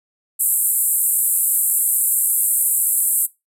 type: band-pass noise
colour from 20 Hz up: white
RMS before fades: -18 dBFS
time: 0.39-3.27 s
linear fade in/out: 20 ms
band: 7800 to 14000 Hz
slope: 96 dB/octave
effects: noise-tail reverb RT60 0.2 s tail -19 dB re dry